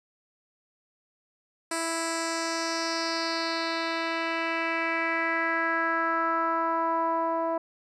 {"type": "tone with low-pass filter sweep", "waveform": "10% pulse", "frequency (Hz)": 329.6, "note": "E4", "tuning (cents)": 0, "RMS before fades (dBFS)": -28, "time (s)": [1.71, 7.58], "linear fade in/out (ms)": 5, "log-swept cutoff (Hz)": [9000, 800], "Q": 3.2, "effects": []}